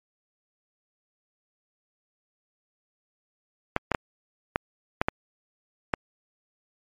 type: clicks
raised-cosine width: 0.5 ms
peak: -7 dBFS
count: 7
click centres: 3.764 / 3.917 / 3.948 / 4.559 / 5.015 / 5.085 / 5.938 s
effects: MP3 64 kbps